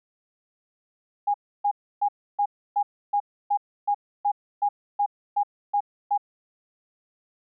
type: tone bursts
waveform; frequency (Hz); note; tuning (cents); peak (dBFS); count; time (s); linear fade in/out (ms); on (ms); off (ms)
sine; 818; G#5; -26; -19; 14; 1.27-6.178; 10; 72; 300
effects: none